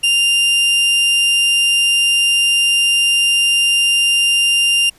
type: tone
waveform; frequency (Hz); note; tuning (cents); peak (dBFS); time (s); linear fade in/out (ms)
40% pulse; 2794; F7; 0; -10; 0.03-4.9; 10
effects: pink hiss -50 dBFS RMS until 4.98 s + resampled to 32000 Hz